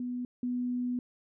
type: tone pair in turn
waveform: sine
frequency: 246.9 / 246.9 Hz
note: B3 / B3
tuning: 0 / 0 cents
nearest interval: unison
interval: 0 cents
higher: neither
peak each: -32 / -29 dBFS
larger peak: second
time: 0-0.25 / 0.43-0.99 s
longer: second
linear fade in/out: 2 ms
effects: none